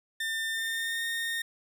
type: tone with pitch glide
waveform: 30% pulse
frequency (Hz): 1800 to 1837.8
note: A6 to A#6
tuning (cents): +39 to -25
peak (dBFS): -27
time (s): 0.2-1.42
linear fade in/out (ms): 5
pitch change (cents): +36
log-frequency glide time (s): 0.53-1.04
effects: none